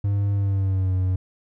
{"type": "tone with pitch glide", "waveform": "triangle", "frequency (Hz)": [100.6, 92.79], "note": ["G2", "F#2"], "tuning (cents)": [45, 5], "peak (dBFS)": -17, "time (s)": [0.04, 1.16], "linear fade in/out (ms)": 5, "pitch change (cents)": -140, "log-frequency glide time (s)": [0.33, 0.94], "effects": []}